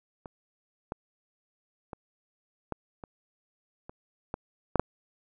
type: clicks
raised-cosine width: 1 ms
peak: -27 / -19 / -24 / -18 / -27 / -28 / -18 / -9 / -7 dBFS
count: 9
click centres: 0.258 / 0.921 / 1.932 / 2.723 / 3.038 / 3.895 / 4.341 / 4.757 / 4.796 s
effects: none